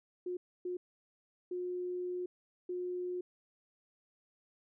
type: tone bursts at uneven times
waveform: sine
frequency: 359.6 Hz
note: F#4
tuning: 49 cents flat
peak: -35 dBFS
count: 4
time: 0.26-0.37 / 0.65-0.77 / 1.51-2.26 / 2.69-3.21 s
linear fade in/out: 5 ms
effects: none